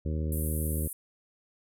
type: harmonic tone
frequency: 77.78 Hz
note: D#2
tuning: in tune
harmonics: 1 / 2 / 3 / 4 / 5 / 6 / 7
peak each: -29 / -35 / -39 / -41 / -43 / -45 / -46 dBFS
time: 0.05-0.88 s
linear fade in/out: 10 ms
type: band-pass noise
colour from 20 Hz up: white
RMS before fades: -39 dBFS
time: 0.32-0.93 s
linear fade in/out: 2 ms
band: 9600 to 13000 Hz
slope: 48 dB/octave
effects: none

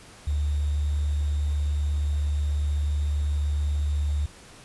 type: tone with sample-and-hold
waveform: sine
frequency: 73.42 Hz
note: D2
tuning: in tune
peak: -22 dBFS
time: 0.27-4.26 s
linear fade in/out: 5 ms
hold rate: 3675 Hz
effects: pink hiss -48 dBFS RMS until 4.64 s + resampled to 24000 Hz

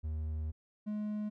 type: tone pair in turn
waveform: triangle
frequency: 77.78 / 210.7 Hz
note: D#2 / G#3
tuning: 0 / +25 cents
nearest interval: octave + perfect fourth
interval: 1725 cents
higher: second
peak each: -32 / -32 dBFS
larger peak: neither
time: 0.03-0.52 / 0.86-1.3 s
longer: first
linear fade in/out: 20 ms
effects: none

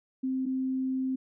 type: tone pair in turn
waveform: sine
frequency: 261.4 / 261.4 Hz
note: C4 / C4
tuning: -1 / -1 cents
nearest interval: unison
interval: 0 cents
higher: neither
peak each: -27 dBFS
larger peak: neither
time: 0.23-0.46 / 0.46-1.16 s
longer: second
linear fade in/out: 10 ms
effects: none

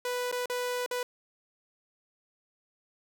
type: tone with dropouts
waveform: sawtooth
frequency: 493.9 Hz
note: B4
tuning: in tune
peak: -26 dBFS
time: 0.05-1.03 s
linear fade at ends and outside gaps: 2 ms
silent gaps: 0.315-0.325 / 0.458-0.498 / 0.862-0.911 s
effects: none

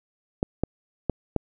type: clicks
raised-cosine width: 2 ms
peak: -9 dBFS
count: 4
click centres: 0.429 / 0.636 / 1.097 / 1.363 s
effects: none

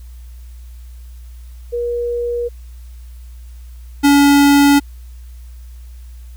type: tone pair in turn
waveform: sine / square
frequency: 477.9 / 284.2 Hz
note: A#4 / C#4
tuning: +43 / +43 cents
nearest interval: major sixth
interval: 900 cents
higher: first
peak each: -17 / -8 dBFS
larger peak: second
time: 1.72-2.49 / 4.03-4.8 s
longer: neither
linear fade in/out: 20 ms
effects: added 60 Hz sine -32 dBFS peak until 6.36 s + white hiss -53 dBFS RMS until 6.36 s

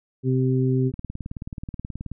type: harmonic tone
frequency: 129.7 Hz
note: C3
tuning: 15 cents flat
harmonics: 1 / 2 / 3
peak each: -20 / -24 / -26 dBFS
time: 0.23-0.92 s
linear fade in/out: 50 ms
type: click train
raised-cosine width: 5 ms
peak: -20 dBFS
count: 23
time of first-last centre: 0.94-2.116 s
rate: 18.7 Hz
effects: none

